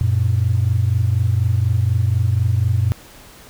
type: tone pair together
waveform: sine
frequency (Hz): 92.7 / 116.79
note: F#2 / A#2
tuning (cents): +4 / +4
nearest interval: major third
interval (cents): 400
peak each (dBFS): -16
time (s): 0.01-2.92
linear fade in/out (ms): 0
effects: tanh soft clip ceiling -7 dBFS + pink hiss -43 dBFS RMS until 3.49 s

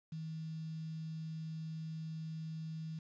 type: tone with quantisation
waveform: sine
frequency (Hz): 159.4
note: D#3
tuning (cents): +42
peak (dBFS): -40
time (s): 0.12-2.99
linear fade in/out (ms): 5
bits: 10
effects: resampled to 16000 Hz

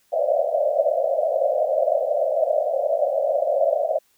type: band-pass noise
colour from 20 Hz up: white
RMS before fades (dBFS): -21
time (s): 0.12-3.99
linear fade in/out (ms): 10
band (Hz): 530 to 680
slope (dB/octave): 96
effects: white hiss -63 dBFS RMS until 4.17 s

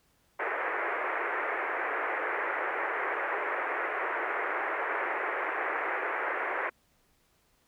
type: band-pass noise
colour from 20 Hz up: white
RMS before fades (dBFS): -32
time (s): 0.39-6.7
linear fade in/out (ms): 10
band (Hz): 350 to 2100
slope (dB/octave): 48
effects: pink hiss -69 dBFS RMS until 7.67 s

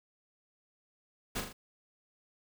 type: noise with echo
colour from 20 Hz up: pink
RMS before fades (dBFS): -35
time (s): 1.35-1.41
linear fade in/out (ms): 10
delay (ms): 40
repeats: 3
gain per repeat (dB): -5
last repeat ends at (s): 1.53
effects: none

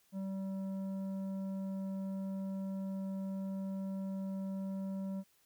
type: tone with tanh clipping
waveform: triangle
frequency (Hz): 192.8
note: G3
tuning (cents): -28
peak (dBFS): -38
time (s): 0.12-5.24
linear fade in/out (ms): 50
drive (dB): 13
effects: white hiss -71 dBFS RMS until 5.45 s

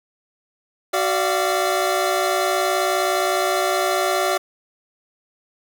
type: tone cluster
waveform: 25% pulse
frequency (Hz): 373.7 / 588 / 688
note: F#4 / D5 / F5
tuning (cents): +17 / +2 / -26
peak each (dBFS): -19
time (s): 0.93-4.38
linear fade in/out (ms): 10
effects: none

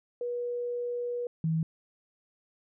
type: tone pair in turn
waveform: sine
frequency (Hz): 484 / 161.12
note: B4 / E3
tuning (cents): -35 / -39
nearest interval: octave + perfect fifth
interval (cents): 1904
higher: first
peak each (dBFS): -30 / -25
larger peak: second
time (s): 0.21-1.27 / 1.44-1.63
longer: first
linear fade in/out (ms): 2
effects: none

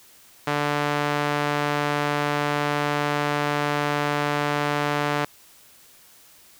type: tone with band-pass filter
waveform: sawtooth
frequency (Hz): 146.5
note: D3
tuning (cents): -4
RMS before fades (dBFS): -24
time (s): 0.47-5.25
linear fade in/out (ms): 5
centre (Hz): 1300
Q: 0.62
effects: white hiss -52 dBFS RMS until 6.59 s

